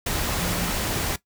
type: tone in noise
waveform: sine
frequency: 175.6 Hz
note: F3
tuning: 10 cents sharp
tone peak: -29 dBFS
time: 0.4-0.7 s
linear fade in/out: 5 ms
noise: pink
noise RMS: -26 dBFS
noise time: 0.06-1.16 s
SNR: -6 dB
effects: noise-tail reverb RT60 0.1 s tail -17 dB re dry